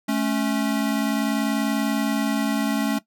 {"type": "tone pair together", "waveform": "square", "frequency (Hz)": [216.7, 277.2], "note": ["A3", "C#4"], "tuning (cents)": [-26, 0], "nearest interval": "major third", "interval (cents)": 426, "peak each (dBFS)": -24, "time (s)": [0.08, 2.99], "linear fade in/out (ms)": 10, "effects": ["noise-tail reverb RT60 0.1 s tail -17 dB re dry"]}